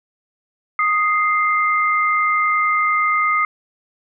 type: tone pair together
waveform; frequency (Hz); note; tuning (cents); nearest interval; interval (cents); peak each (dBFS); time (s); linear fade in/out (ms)
sine; 1244.5 / 2093; D#6 / C7; 0 / 0; major sixth; 900; -16 / -19; 0.79-3.45; 2
effects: none

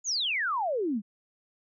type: exponential sweep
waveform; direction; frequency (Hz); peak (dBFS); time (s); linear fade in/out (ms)
sine; down; 7140 to 190.4; -26; 0.04-1.02; 50
effects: none

